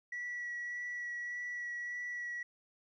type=tone with vibrato; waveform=sine; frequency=1940 Hz; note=B6; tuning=31 cents flat; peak=-36 dBFS; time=0.12-2.43 s; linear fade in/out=5 ms; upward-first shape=sine; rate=1.7 Hz; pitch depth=11 cents each way; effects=tanh soft clip ceiling -35 dBFS + 13-bit